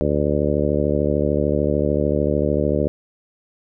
harmonic tone, 73.42 Hz, D2, in tune, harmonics 1 / 2 / 3 / 4 / 5 / 6 / 7 / 8, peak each -25 / -25 / -25 / -25 / -25 / -25 / -25 / -25 dBFS, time 0.01-2.88 s, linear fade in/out 0 ms, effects none

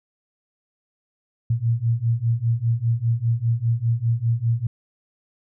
sine beating tone pair, 113.7 / 118.7 Hz, A#2 / A#2, -43 / +32 cents, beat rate 5 Hz, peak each -22 / -21 dBFS, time 1.5-4.67 s, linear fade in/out 5 ms, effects none

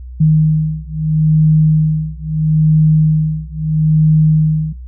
sine beating tone pair, 155.56 / 156.32 Hz, D#3 / D#3, 0 / +8 cents, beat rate 0.76 Hz, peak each -12 dBFS, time 0.2-4.73 s, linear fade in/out 10 ms, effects noise-tail reverb RT60 0.2 s tail -17 dB re dry + added 62 Hz sine -27 dBFS peak until 4.87 s

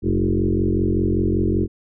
sine tone with frequency modulation, 210.2 Hz, G#3, 21 cents sharp, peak -16 dBFS, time 0.02-1.68 s, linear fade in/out 50 ms, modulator 45.2 Hz, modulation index 4, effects none

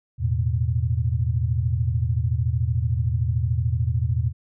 sine chord, E suspended fourth, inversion none, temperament equal, 82.41 / 110 / 123.47 Hz, E2 / A2 / B2, 0 / 0 / 0 cents, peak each -24 dBFS, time 0.18-4.33 s, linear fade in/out 50 ms, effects none

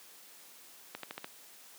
accelerating click train, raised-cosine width 0.3 ms, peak -23 dBFS, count 5, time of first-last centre 0.95-1.244 s, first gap 83 ms, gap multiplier 0.92, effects white hiss -55 dBFS RMS until 1.78 s + high-pass 200 Hz 12 dB/octave

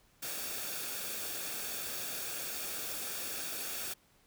white noise with comb filter, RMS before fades -39 dBFS, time 0.22-3.94 s, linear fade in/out 10 ms, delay 0.99 ms, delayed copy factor -0.5, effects pink hiss -67 dBFS RMS until 4.26 s

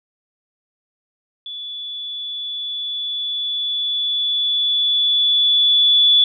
sine tone with level ramp, 3444 Hz, A7, 38 cents flat, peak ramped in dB -28 to -9 dBFS, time 1.46-6.24 s, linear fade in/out 2 ms, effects none

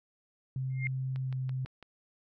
sine tone with pitch glide, 131.2 to 130.14 Hz, C3 to C3, +5 to -9 cents, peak -31 dBFS, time 0.56-1.65 s, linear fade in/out 2 ms, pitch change -14 cents, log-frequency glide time 1.23-1.3 s
sine tone with exponential growth, 2118 Hz, C7, 21 cents sharp, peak -28 dBFS, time 0.7-0.87 s, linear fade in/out 1 ms, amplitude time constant 35 ms
click train, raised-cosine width 0.3 ms, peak -32 dBFS, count 5, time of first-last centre 1.16-1.827 s, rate 6 Hz
effects none

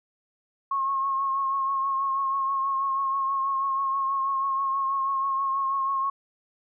sine tone with vibrato, 1085 Hz, C#6, 37 cents flat, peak -23 dBFS, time 0.71-6.1 s, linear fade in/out 5 ms, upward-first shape triangle, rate 6.2 Hz, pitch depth 35 cents each way, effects none

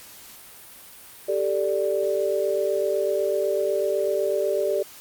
sine chord, G suspended second, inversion none, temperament equal, 392 / 440 / 587.3 Hz, G4 / A4 / D5, 0 / 0 / 0 cents, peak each -25 / -27 / -24 dBFS, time 1.28-4.83 s, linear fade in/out 10 ms, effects white hiss -45 dBFS RMS until 5 s + Opus 48 kbps

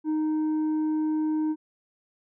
sine tone with tanh clipping, 310 Hz, D#4, 6 cents flat, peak -24 dBFS, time 0.04-1.56 s, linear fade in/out 50 ms, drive 4 dB, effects none

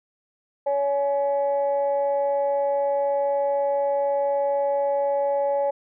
sine tone pair together, 563 / 842.1 Hz, C#5 / G#5, +27 / +24 cents, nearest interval perfect fifth, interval 697 cents, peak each -20 / -26 dBFS, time 0.66-5.71 s, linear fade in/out 10 ms, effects tanh soft clip ceiling -14 dBFS

